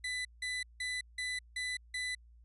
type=tone bursts; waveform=30% pulse; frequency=1995 Hz; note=B6; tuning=17 cents sharp; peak=-32 dBFS; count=6; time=0.04-2.15 s; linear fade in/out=5 ms; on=210 ms; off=170 ms; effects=added 58 Hz sine -56 dBFS peak until 2.44 s + resampled to 24000 Hz